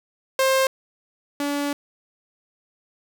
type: tone pair in turn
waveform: sawtooth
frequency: 530 / 286.8 Hz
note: C5 / D4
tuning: +22 / -41 cents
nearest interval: major seventh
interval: 1063 cents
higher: first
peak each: -13 / -19 dBFS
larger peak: first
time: 0.39-0.67 / 1.4-1.73 s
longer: second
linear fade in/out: 2 ms
effects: none